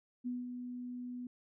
sine tone with ADSR envelope, 246.9 Hz, B3, in tune, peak -34 dBFS, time 0.24-1.27 s, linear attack 27 ms, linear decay 190 ms, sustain -6 dB, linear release 3 ms, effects none

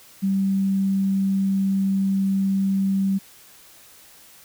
sine tone, 194.2 Hz, G3, 16 cents flat, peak -18 dBFS, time 0.22-3.19 s, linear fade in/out 20 ms, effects white hiss -49 dBFS RMS until 4.44 s

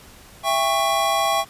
square chord, C# diminished, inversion first, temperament just, 665.2 / 798.3 / 1108.7 Hz, E5 / G5 / C#6, +16 / +31 / 0 cents, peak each -24 / -23 / -23 dBFS, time 0.43-1.45 s, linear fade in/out 50 ms, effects pink hiss -46 dBFS RMS until 1.49 s + resampled to 32000 Hz

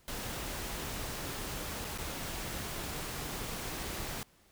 pink noise with dropouts, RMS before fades -39 dBFS, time 0.08-4.23 s, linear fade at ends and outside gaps 0 ms, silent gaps 1.845-1.849 / 1.977-1.984 s, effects pink hiss -65 dBFS RMS until 4.51 s

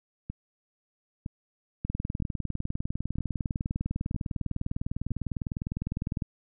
two click trains, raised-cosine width 5 ms, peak -18 / -22 dBFS, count 88 / 6, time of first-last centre 1.85-6.222 / 0.3-5.108 s, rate 19.9 / 1.04 Hz, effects none

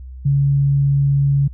sine tone, 140 Hz, C#3, 18 cents sharp, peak -12 dBFS, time 0.25-1.48 s, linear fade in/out 10 ms, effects added 64 Hz sine -31 dBFS peak until 1.53 s

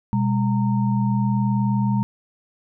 sine tone cluster, 123.7 / 203 / 922 Hz, B2 / G#3 / A#5, +3 / -39 / -19 cents, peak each -21 / -20 / -29 dBFS, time 0.13-2.03 s, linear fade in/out 0 ms, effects none

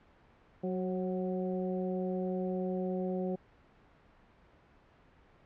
harmonic tone with a mistuned harmonic, 185.4 Hz, F#3, 4 cents sharp, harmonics 1 / 2 / 3 / 4, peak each -34 / -36 / -39 / -45 dBFS, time 0.63-3.36 s, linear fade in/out 10 ms, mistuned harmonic 3, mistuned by -32 cents, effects pink hiss -62 dBFS RMS until 5.45 s + low-pass 2000 Hz 12 dB/octave

